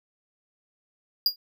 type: tone with exponential decay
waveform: square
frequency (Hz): 4842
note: D#8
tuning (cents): -48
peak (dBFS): -15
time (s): 1.26-1.36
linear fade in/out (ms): 2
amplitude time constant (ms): 21
effects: none